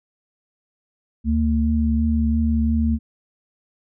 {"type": "tone pair together", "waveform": "sine", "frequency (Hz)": [74.54, 226.5], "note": ["D2", "A#3"], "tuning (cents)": [26, -50], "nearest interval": "octave + perfect fifth", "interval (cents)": 1924, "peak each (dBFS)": -19, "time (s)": [1.24, 2.99], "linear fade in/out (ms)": 50, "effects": []}